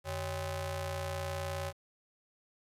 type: ring-modulated tone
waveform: sawtooth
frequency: 235.2 Hz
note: A#3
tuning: 16 cents sharp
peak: -28 dBFS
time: 0.04-1.73 s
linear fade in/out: 50 ms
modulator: 323 Hz
effects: resampled to 32000 Hz + 11-bit